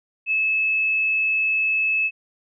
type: tone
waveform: sine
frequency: 2600 Hz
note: E7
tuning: 24 cents flat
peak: -18 dBFS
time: 0.26-2.11 s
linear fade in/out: 50 ms
effects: none